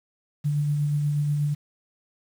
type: tone with tremolo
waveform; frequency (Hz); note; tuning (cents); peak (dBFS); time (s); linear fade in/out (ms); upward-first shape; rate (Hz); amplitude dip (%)
sine; 146.83; D3; 0; -20; 0.44-1.55; 20; sine; 8.3; 25
effects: 8-bit